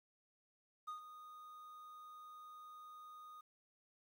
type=tone with ADSR envelope; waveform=triangle; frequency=1235 Hz; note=D#6; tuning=13 cents flat; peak=-40 dBFS; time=0.87-3.41 s; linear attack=15 ms; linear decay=120 ms; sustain=-11 dB; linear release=6 ms; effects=12-bit